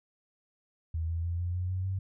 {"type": "tone with pitch steps", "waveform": "sine", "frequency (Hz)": [81.2, 83.39, 85.63, 87.94, 90.31, 92.74, 95.23], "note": ["E2", "E2", "F2", "F2", "F#2", "F#2", "G2"], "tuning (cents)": [-26, 21, -34, 13, -41, 5, -50], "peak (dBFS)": -29, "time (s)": [0.94, 1.99], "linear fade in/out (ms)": 5, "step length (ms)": 150, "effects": []}